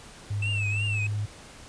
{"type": "tone with pitch glide", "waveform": "sine", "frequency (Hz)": [102.4, 104.19], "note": ["G#2", "G#2"], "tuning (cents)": [-24, 6], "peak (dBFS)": -26, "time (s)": [0.3, 1.26], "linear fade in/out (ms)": 10, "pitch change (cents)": 30, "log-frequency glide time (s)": [0.69, 1]}
{"type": "tone with vibrato", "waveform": "triangle", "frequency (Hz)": 2649, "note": "E7", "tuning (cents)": 8, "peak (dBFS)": -27, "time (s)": [0.42, 1.07], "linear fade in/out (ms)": 5, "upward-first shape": "triangle", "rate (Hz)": 2.9, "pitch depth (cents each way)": 110}
{"effects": ["pink hiss -47 dBFS RMS until 1.68 s", "resampled to 22050 Hz"]}